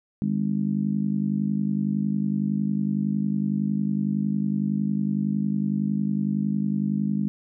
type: harmonic tone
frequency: 50.9 Hz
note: G#1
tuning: 34 cents flat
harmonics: 3 / 4 / 5 / 6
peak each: -29 / -23 / -32 / -37 dBFS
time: 0.22-7.28 s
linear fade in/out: 0 ms
effects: none